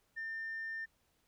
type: tone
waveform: sine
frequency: 1800 Hz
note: A6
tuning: 39 cents sharp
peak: -37 dBFS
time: 0.16-0.86 s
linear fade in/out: 20 ms
effects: tanh soft clip ceiling -35 dBFS + pink hiss -75 dBFS RMS until 1.27 s